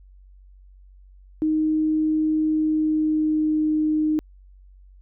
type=tone with pitch glide; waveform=sine; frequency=311.1 to 308.1 Hz; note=D#4 to D#4; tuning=0 to -17 cents; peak=-18 dBFS; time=1.42-4.19 s; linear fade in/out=0 ms; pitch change=-17 cents; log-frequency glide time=2.45-3.67 s; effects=added 47 Hz sine -46 dBFS peak until 5.01 s